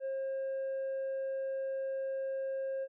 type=tone with tanh clipping; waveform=sine; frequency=536 Hz; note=C5; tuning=42 cents sharp; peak=-34 dBFS; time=0-2.88 s; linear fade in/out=50 ms; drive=2 dB; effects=none